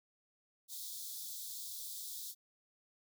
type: high-pass noise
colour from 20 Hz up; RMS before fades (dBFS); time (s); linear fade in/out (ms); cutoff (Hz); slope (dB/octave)
white; -45; 0.68-2.35; 50; 3400; 96
effects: none